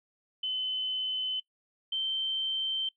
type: tone pair in turn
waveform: sine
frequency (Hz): 3039 / 3114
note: F#7 / G7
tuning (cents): +46 / -12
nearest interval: unison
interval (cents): 42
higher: second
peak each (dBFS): -29 / -28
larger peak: second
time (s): 0.43-1.4 / 1.92-2.89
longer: neither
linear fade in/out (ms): 5
effects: noise-tail reverb RT60 0.1 s tail -19 dB re dry